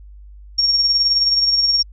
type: tone with tremolo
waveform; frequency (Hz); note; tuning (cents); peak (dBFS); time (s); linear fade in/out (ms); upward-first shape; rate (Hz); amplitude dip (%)
sine; 5540; F8; -15; -11; 0.58-1.83; 10; sine; 19; 45
effects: added 50 Hz sine -37 dBFS peak until 1.92 s